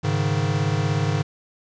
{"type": "chord", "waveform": "square", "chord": "Ab suspended fourth", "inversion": "none", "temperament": "equal", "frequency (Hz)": [103.83, 138.59, 155.56], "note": ["Ab2", "Db3", "Eb3"], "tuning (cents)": [0, 0, 0], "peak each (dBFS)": -25, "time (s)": [0.03, 1.23], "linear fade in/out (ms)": 20, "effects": ["resampled to 16000 Hz", "8-bit"]}